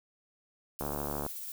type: noise with tremolo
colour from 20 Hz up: violet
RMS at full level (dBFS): -40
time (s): 0.79-1.52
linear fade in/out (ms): 0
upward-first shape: sine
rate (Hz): 16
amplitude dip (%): 25
type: click train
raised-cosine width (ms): 1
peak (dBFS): -21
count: 34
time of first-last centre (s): 0.81-1.264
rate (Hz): 72.7
effects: none